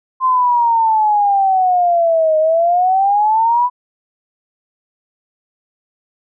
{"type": "exponential two-way sweep", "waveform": "sine", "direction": "down then up", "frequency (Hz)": [1046.5, 620, 998], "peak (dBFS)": -10, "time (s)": [0.2, 3.7], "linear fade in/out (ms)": 50, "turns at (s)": 2.38, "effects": []}